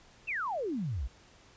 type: exponential sweep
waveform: sine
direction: down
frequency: 2794 to 51.91 Hz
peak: -31 dBFS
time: 0.27-1.08 s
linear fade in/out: 20 ms
effects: pink hiss -59 dBFS RMS until 1.56 s + resampled to 16000 Hz

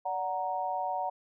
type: chord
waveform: sine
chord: D augmented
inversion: none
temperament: equal with one note detuned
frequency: 579.9 / 740 / 932.3 Hz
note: D5 / F#5 / A#5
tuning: -22 / 0 / 0 cents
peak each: -38 / -32 / -34 dBFS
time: 0.05-1.1 s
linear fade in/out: 10 ms
effects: none

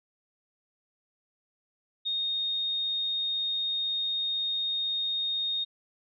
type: tone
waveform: sine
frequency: 3702 Hz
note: A#7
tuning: 13 cents flat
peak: -27 dBFS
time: 2.05-5.65 s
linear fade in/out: 20 ms
effects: none

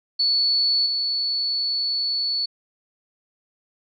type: tone with level steps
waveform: sine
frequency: 4435 Hz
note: C#8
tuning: in tune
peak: -17 / -21 dBFS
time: 0.19-2.46 s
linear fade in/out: 10 ms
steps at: 0.86 s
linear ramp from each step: 2 ms
effects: none

